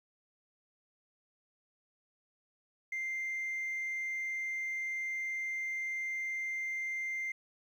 sine tone, 2093 Hz, C7, in tune, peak -32 dBFS, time 2.92-7.32 s, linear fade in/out 5 ms, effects tanh soft clip ceiling -32 dBFS + 11-bit

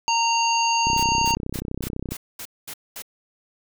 harmonic tone, 925 Hz, A#5, 14 cents flat, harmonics 1 / 3 / 5 / 7, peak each -20 / -25 / -27 / -28 dBFS, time 0.08-1.35 s, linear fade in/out 0 ms
click train, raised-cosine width 3 ms, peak -16 dBFS, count 41, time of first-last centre 0.87-2.12 s, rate 32 Hz
white noise bursts, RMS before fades -35 dBFS, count 8, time 0.97-3.022 s, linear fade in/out 5 ms, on 64 ms, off 220 ms
effects none

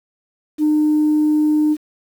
sine tone, 303.7 Hz, D#4, 42 cents flat, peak -11 dBFS, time 0.58-1.77 s, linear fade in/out 50 ms, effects tanh soft clip ceiling -9 dBFS + 7-bit

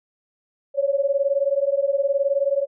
sine beating tone pair, 548 / 567 Hz, C#5 / C#5, -20 / +39 cents, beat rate 19 Hz, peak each -21 dBFS, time 0.74-2.67 s, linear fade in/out 50 ms, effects none

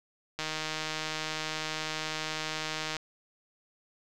click train, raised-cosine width 0.2 ms, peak -16 dBFS, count 403, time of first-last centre 0.39-2.967 s, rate 156 Hz, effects none

